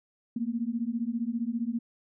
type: beating tone pair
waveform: sine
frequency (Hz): 225.9 / 240.9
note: A3 / B3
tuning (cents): +46 / -43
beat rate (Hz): 15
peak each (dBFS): -31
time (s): 0.36-1.79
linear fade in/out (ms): 5
effects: none